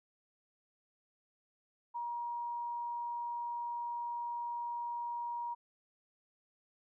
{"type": "tone", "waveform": "sine", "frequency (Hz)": 950, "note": "A#5", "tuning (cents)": 33, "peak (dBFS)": -36, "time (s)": [1.94, 5.55], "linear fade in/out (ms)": 20, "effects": []}